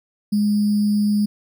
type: tone with sample-and-hold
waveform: sine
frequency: 207.7 Hz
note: G#3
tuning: in tune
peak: -15 dBFS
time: 0.32-1.26 s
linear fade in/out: 10 ms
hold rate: 4900 Hz
effects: none